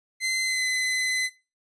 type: tone with pitch glide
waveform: sawtooth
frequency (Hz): 2062 to 2028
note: C7 to B6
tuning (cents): -26 to +45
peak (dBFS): -20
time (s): 0.2-1.3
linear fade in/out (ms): 50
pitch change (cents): -29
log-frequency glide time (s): 0.43-0.65
effects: noise-tail reverb RT60 0.3 s tail -19 dB re dry + resampled to 22050 Hz